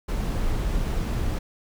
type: noise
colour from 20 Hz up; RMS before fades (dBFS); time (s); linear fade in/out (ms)
brown; -25; 0.08-1.39; 10
effects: none